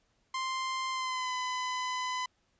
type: tone with pitch glide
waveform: sawtooth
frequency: 1046.5 to 1007.9 Hz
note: C6 to B5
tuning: 0 to +35 cents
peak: -28 dBFS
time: 0.34-2.26 s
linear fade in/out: 5 ms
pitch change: -65 cents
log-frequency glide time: 0.91-1.33 s
effects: pink hiss -73 dBFS RMS until 2.59 s + resampled to 16000 Hz